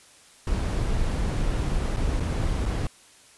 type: noise with dropouts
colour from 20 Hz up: brown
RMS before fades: -25 dBFS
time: 0.47-2.87 s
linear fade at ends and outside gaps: 2 ms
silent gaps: 1.963-1.969 / 2.199-2.204 / 2.656-2.66 s
effects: white hiss -53 dBFS RMS until 3.37 s + resampled to 24000 Hz